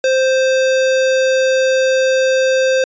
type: tone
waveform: square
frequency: 523.3 Hz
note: C5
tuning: in tune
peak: -12 dBFS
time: 0.04-2.84 s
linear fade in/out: 2 ms
effects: resampled to 16000 Hz